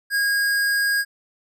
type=tone; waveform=square; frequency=1634 Hz; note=G#6; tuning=29 cents flat; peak=-19 dBFS; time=0.1-1.05 s; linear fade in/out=50 ms; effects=none